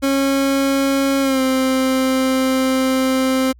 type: tone with pitch glide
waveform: 30% pulse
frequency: 273.6 to 261.8 Hz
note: C#4 to C4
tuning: -23 to +1 cents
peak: -12 dBFS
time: 0.02-3.53 s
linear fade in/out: 20 ms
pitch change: -76 cents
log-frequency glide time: 1.21-1.41 s
effects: added 60 Hz sine -43 dBFS peak until 3.59 s